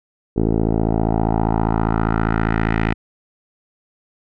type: tone with low-pass filter sweep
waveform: 10% pulse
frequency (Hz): 55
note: A1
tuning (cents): 0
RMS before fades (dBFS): -18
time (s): 0.36-2.94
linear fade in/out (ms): 10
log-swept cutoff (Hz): 440 to 2200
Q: 2.3
effects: none